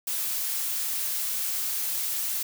blue noise, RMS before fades -29 dBFS, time 0.07-2.43 s, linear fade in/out 5 ms, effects none

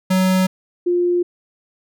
square / sine tone pair in turn, 186.6 / 352.3 Hz, F#3 / F4, +15 / +15 cents, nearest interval major seventh, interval 1100 cents, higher second, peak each -14 dBFS, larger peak neither, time 0.1-0.47 / 0.86-1.23 s, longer neither, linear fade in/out 10 ms, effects none

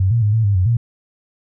sine tone with pitch steps, 94.9 / 116.9 / 104.4 / 112.1 / 100.9 / 91.6 / 117.3 Hz, F#2 / A#2 / G#2 / A2 / G#2 / F#2 / A#2, +44 / +5 / +10 / +33 / -49 / -17 / +11 cents, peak -12 dBFS, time 0-0.77 s, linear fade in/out 5 ms, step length 110 ms, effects none

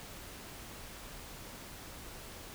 silence, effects pink hiss -48 dBFS RMS until 2.54 s

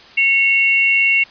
sine tone pair together, 2199 / 2749 Hz, C#7 / F7, -14 / -28 cents, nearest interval major third, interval 386 cents, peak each -14 dBFS, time 0.17-1.24 s, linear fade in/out 10 ms, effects white hiss -42 dBFS RMS until 1.3 s + resampled to 11025 Hz

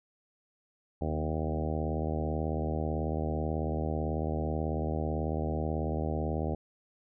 harmonic tone with a mistuned harmonic, 78.2 Hz, D#2, 9 cents sharp, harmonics 1 / 2 / 3 / 4 / 5 / 6 / 7 / 8 / 9 / 10, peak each -33 / -36 / -38 / -39 / -40 / -41 / -41 / -42 / -43 / -43 dBFS, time 1.01-6.55 s, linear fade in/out 5 ms, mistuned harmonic 2, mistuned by -31 cents, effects none

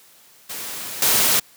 white noise with level steps, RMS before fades -31 / -17 dBFS, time 0.49-1.4 s, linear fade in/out 10 ms, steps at 1.02 s, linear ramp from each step 2 ms, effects white hiss -51 dBFS RMS until 1.56 s + high-pass 100 Hz 12 dB/octave

